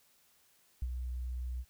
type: tone with ADSR envelope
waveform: sine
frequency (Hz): 62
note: B1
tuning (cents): +7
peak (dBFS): -30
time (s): 0.82-1.65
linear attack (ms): 4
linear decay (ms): 46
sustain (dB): -5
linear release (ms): 52
effects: white hiss -68 dBFS RMS until 1.69 s